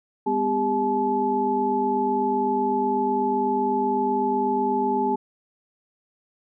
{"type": "tone cluster", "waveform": "sine", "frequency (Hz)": [204.2, 252.2, 400.9, 861], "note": ["G#3", "B3", "G4", "A5"], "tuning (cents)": [-29, 36, 39, -38], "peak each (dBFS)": [-31, -27, -25, -23], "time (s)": [0.26, 5.16], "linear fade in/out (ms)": 10, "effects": []}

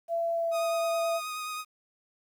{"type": "tone with pitch glide", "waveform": "sine", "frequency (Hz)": [673, 668], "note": ["E5", "E5"], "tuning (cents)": [36, 23], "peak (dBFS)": -26, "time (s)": [0.08, 1.21], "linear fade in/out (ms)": 50, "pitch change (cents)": -13, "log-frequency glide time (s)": [0.32, 0.49]}
{"type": "tone with vibrato", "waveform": "sawtooth", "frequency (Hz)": 1244.5, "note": "D#6", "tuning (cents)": 0, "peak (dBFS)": -30, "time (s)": [0.51, 1.65], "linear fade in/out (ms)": 50, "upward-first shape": "triangle", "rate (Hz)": 9.4, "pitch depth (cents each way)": 21}
{"effects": ["10-bit"]}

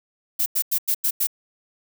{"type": "noise bursts", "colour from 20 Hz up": "violet", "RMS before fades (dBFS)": -21, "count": 6, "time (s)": [0.39, 1.271], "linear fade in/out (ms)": 10, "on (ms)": 71, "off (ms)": 91, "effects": []}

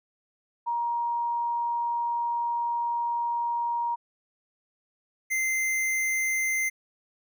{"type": "tone pair in turn", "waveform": ["sine", "square"], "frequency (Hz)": [944, 2079], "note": ["A#5", "C7"], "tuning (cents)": [22, -12], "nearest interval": "octave + major second", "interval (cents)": 1366, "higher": "second", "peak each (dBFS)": -25, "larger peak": "neither", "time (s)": [[0.66, 3.96], [5.3, 6.7]], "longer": "first", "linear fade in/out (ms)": 20, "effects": []}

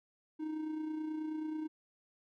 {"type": "tone with amplitude modulation", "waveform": "triangle", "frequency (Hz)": 311.1, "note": "D#4", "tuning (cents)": 0, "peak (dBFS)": -32, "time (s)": [0.39, 1.68], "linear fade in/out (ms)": 20, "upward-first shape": "sine", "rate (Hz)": 29.3, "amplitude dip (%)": 45, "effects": []}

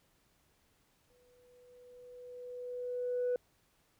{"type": "tone with exponential growth", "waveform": "sine", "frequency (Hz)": 493.9, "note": "B4", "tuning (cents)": 0, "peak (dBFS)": -27, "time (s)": [1.1, 3.36], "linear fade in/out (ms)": 2, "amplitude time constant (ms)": 490, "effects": ["tanh soft clip ceiling -27 dBFS", "pink hiss -72 dBFS RMS until 3.99 s"]}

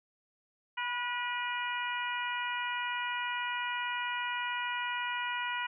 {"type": "harmonic tone with a mistuned harmonic", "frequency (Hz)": 484.4, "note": "B4", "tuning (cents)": -34, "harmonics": [2, 3, 4, 5, 6], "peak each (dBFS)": [-36, -38, -39, -40, -41], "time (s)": [0.77, 5.67], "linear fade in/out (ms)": 10, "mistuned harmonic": 2, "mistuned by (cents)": 19, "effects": []}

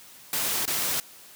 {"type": "noise with dropouts", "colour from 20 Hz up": "white", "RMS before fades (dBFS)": -27, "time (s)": [0.33, 1], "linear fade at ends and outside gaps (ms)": 1, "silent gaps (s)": [0.654, 0.677], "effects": ["white hiss -49 dBFS RMS until 1.35 s", "high-pass 80 Hz 12 dB/octave"]}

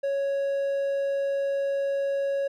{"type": "tone", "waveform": "triangle", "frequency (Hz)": 554.4, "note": "C#5", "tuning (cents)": 0, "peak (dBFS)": -22, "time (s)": [0.03, 2.48], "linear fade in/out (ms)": 10, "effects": []}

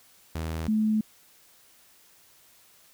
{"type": "tone pair in turn", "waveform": ["sawtooth", "sine"], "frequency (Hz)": [80.5, 216.2], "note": ["E2", "A3"], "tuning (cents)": [-41, -30], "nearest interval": "octave + perfect fourth", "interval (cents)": 1711, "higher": "second", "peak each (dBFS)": [-26, -21], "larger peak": "second", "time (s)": [[0.35, 0.68], [0.68, 1.01]], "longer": "neither", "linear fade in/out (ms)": 5, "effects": ["white hiss -58 dBFS RMS until 2.93 s"]}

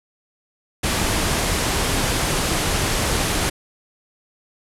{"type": "low-pass noise", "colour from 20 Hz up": "pink", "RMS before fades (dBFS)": -21, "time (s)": [0.83, 3.5], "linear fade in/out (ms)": 10, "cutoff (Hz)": 12000, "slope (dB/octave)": 48, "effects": []}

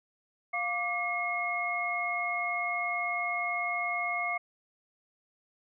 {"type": "tone cluster", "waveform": "sine", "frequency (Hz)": [702, 1170, 2159], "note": ["F5", "D6", "C#7"], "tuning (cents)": [9, -7, -46], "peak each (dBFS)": [-34, -36, -31], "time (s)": [0.53, 4.38], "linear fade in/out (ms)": 10, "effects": []}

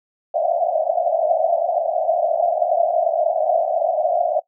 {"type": "band-pass noise", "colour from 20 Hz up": "white", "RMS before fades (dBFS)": -19, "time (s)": [0.34, 4.4], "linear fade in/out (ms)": 10, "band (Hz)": [610, 710], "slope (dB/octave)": 96, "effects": ["noise-tail reverb RT60 0.1 s tail -19 dB re dry"]}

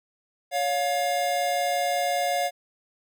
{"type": "tone pair together", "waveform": "square", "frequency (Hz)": [563, 708.3], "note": ["C#5", "F5"], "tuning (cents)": [27, 24], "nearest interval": "major third", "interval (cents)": 397, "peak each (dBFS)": [-29, -25], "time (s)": [0.51, 2.51], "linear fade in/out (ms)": 50, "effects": []}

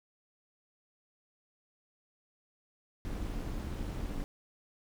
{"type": "noise with amplitude modulation", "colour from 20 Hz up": "brown", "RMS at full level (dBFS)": -34, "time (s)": [3.05, 4.24], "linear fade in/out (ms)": 0, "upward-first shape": "sine", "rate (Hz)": 256, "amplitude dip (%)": 65, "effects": []}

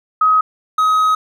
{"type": "tone pair in turn", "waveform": ["sine", "triangle"], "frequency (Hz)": [1266, 1266], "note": ["D#6", "D#6"], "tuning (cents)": [30, 30], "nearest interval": "unison", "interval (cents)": 0, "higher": "neither", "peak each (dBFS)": -9, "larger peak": "neither", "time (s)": [[0.21, 0.41], [0.78, 1.15]], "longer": "second", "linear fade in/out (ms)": 5, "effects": []}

